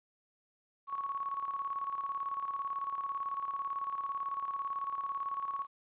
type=tone with tremolo; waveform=sine; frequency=1108.7 Hz; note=C#6; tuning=in tune; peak=-32 dBFS; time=0.87-5.67 s; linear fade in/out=50 ms; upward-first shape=square; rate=18 Hz; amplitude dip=55%; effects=resampled to 8000 Hz + 12-bit